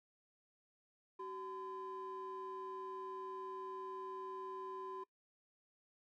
triangle ring-modulated tone, 698 Hz, F5, 1 cent flat, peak -37 dBFS, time 1.19-5.04 s, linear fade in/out 10 ms, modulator 319 Hz, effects noise-tail reverb RT60 0.1 s tail -24 dB re dry + tanh soft clip ceiling -39 dBFS

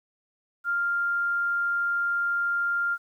sine tone, 1396.9 Hz, F6, in tune, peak -23 dBFS, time 0.64-2.98 s, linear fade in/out 50 ms, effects 10-bit

